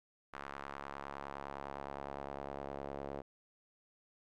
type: tone with band-pass filter sweep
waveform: sawtooth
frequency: 69.8 Hz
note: C#2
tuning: 13 cents sharp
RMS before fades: -45 dBFS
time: 0.33-3.22 s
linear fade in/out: 10 ms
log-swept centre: 1300 to 560 Hz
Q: 1.6
effects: none